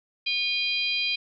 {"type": "harmonic tone with a mistuned harmonic", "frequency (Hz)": 800, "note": "G5", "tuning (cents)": 35, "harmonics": [3, 4, 5, 6], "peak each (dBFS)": [-27, -29, -31, -33], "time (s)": [0.26, 1.16], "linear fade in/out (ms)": 10, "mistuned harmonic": 3, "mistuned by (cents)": 38, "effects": []}